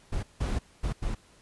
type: noise bursts at uneven times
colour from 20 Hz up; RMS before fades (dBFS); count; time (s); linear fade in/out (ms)
brown; -29; 4; 0.12-0.23 / 0.4-0.59 / 0.83-0.93 / 1.02-1.15; 10
effects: pink hiss -59 dBFS RMS until 1.41 s + resampled to 24000 Hz